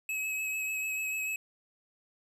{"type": "tone with vibrato", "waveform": "square", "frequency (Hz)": 2568, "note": "E7", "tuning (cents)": -46, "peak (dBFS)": -32, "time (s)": [0.09, 1.36], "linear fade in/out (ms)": 2, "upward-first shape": "sine", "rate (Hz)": 6.8, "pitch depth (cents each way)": 17, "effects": []}